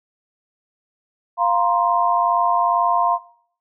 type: chord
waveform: sine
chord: F suspended fourth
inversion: none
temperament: equal with one note detuned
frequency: 698.5 / 944.3 / 1046.5 Hz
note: F5 / Bb5 / C6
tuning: 0 / +22 / 0 cents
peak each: -19 dBFS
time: 1.37-3.19 s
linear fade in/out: 50 ms
effects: noise-tail reverb RT60 0.6 s tail -19 dB re dry